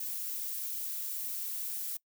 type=noise with high-pass filter sweep; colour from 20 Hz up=violet; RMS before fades=-37 dBFS; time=0-1.97 s; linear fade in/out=5 ms; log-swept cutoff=210 to 1000 Hz; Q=0.94; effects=noise-tail reverb RT60 0.1 s tail -22 dB re dry